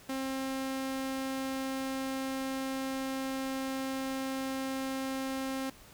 sawtooth tone, 266.2 Hz, C4, 30 cents sharp, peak -29 dBFS, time 0.09-5.7 s, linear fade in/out 5 ms, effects pink hiss -55 dBFS RMS until 5.93 s

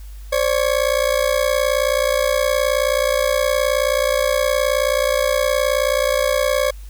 40% pulse ring-modulated tone, 554.4 Hz, C#5, in tune, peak -12 dBFS, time 0.32-6.71 s, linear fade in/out 10 ms, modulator 29.5 Hz, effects added 50 Hz sine -32 dBFS peak until 6.89 s + white hiss -50 dBFS RMS until 6.89 s

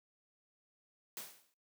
white noise with exponential decay, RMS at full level -42 dBFS, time 1.17-1.54 s, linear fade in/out 1 ms, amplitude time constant 80 ms, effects noise-tail reverb RT60 0.3 s tail -23 dB re dry + high-pass 150 Hz 12 dB/octave

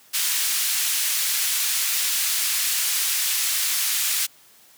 white band-pass noise, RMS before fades -23 dBFS, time 0.13-4.27 s, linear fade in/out 20 ms, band 1900 to 15000 Hz, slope 12 dB/octave, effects white hiss -53 dBFS RMS until 4.77 s + high-pass 100 Hz 12 dB/octave

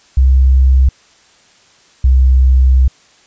sine tone pair in turn, 65.41 / 64.58 Hz, C2 / C2, 0 / -22 cents, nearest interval unison, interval 22 cents, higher first, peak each -5 dBFS, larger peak neither, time 0.17-0.89 / 2.04-2.88 s, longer second, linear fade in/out 5 ms, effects white hiss -48 dBFS RMS until 3.26 s + resampled to 16000 Hz

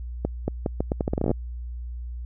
accelerating click train, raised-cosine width 2 ms, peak -10 dBFS, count 16, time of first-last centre 0.25-1.313 s, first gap 230 ms, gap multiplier 0.79, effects added 60 Hz sine -31 dBFS peak until 2.25 s

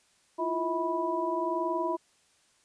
sine tone cluster, 327.4 / 348.4 / 645 / 984 Hz, E4 / F4 / E5 / B5, -12 / -4 / -38 / -7 cents, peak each -37 / -32 / -33 / -31 dBFS, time 0.38-1.97 s, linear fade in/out 20 ms, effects white hiss -66 dBFS RMS until 2.64 s + resampled to 22050 Hz

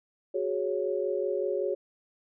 sine chord, F# suspended second, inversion none, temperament equal, 370 / 415.3 / 554.4 Hz, F#4 / G#4 / C#5, 0 / 0 / 0 cents, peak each -31 dBFS, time 0.34-1.75 s, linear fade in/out 10 ms, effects none

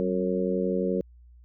harmonic tone with a mistuned harmonic, 91.6 Hz, F#2, 17 cents flat, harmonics 2 / 3 / 4 / 5 / 6, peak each -28 / -34 / -30 / -29 / -32 dBFS, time 0-1.01 s, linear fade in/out 0 ms, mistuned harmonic 2, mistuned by +60 cents, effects added 60 Hz sine -49 dBFS peak until 1.44 s

